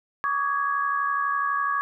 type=tone cluster; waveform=sine; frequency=1132 / 1204 / 1660 Hz; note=C#6 / D6 / G#6; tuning=+36 / +43 / -1 cents; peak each=-24 / -31 / -28 dBFS; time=0.24-1.81 s; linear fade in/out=0 ms; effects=none